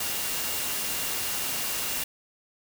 sine tone in noise, 2794 Hz, F7, in tune, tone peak -41 dBFS, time 0-2.04 s, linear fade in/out 5 ms, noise white, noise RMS -30 dBFS, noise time 0-2.04 s, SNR -14 dB, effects none

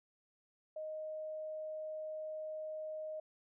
sine tone, 622.3 Hz, D#5, in tune, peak -40 dBFS, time 0.76-3.2 s, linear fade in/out 5 ms, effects none

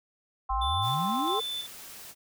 harmonic tone, 262.8 Hz, C4, 8 cents sharp, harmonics 3 / 4 / 5, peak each -31 / -29 / -40 dBFS, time 0.49-1.4 s, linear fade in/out 10 ms
sine exponential sweep, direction up, 46.25 to 466.2 Hz, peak -30 dBFS, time 0.5-1.41 s, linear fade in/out 10 ms
triangle tone with tremolo, 3520 Hz, A7, in tune, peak -30 dBFS, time 0.61-1.67 s, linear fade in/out 10 ms, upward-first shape square, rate 1.5 Hz, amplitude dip 55%
white noise, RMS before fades -45 dBFS, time 0.81-2.15 s, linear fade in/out 50 ms
effects none

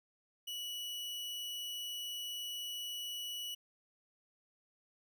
40% pulse tone, 2941 Hz, F#7, 11 cents flat, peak -39 dBFS, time 0.47-3.55 s, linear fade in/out 10 ms, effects none

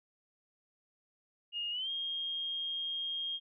sine tone with pitch glide, 2848 to 3234 Hz, F7 to G#7, +33 to -47 cents, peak -34 dBFS, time 1.52-3.4 s, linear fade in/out 50 ms, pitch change +220 cents, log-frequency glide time 1.71-1.9 s, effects none

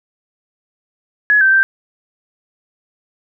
sine tone with pitch steps, 1689 / 1556 / 1566 Hz, G#6 / G6 / G6, +29 / -13 / -2 cents, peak -8 dBFS, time 1.3-1.63 s, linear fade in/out 0 ms, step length 110 ms, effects none

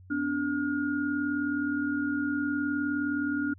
sine tone cluster, 250.5 / 289.9 / 1427 Hz, B3 / D4 / F6, +25 / -22 / +37 cents, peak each -34 / -28 / -33 dBFS, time 0.1-3.54 s, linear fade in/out 10 ms, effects added 92 Hz sine -49 dBFS peak until 3.58 s

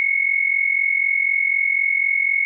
sine tone pair together, 2173 / 2217 Hz, C#7 / C#7, -35 / 0 cents, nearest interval unison, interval 35 cents, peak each -19 dBFS, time 0-2.45 s, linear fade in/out 0 ms, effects none

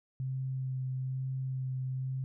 sine tone with vibrato, 130.81 Hz, C3, in tune, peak -32 dBFS, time 0.2-2.24 s, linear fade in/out 0 ms, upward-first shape sine, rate 1.1 Hz, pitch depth 13 cents each way, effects none

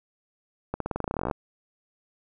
accelerating click train, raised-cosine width 1 ms, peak -14 dBFS, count 19, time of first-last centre 0.74-1.312 s, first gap 63 ms, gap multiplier 0.91, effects none

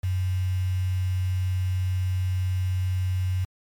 sine tone with quantisation, 92.2 Hz, F#2, 6 cents flat, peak -22 dBFS, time 0.03-3.45 s, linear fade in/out 10 ms, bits 7, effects MP3 96 kbps

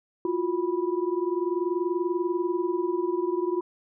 sine tone cluster, 343.4 / 363.8 / 983 Hz, F4 / F#4 / B5, -29 / -29 / -8 cents, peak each -27 / -27 / -35 dBFS, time 0.25-3.61 s, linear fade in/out 2 ms, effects none

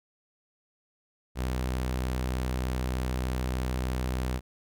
sawtooth tone, 63.3 Hz, B1, 43 cents sharp, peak -24 dBFS, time 1.35-4.41 s, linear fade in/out 50 ms, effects none

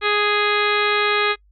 harmonic tone with a mistuned harmonic, 415.3 Hz, G#4, in tune, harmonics 1 / 2 / 3 / 4 / 5 / 6 / 7 / 8 / 9 / 10, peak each -22 / -29 / -22 / -24 / -25 / -25 / -37 / -28 / -30 / -33 dBFS, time 0.01-1.36 s, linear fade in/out 50 ms, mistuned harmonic 9, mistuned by +25 cents, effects noise-tail reverb RT60 0.1 s tail -26 dB re dry + added 50 Hz sine -52 dBFS peak until 1.51 s

